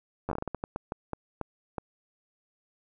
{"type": "slowing click train", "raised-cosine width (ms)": 1, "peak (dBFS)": -18, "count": 15, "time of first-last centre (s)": [0.29, 1.782], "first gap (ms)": 10, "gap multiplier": 1.32, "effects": []}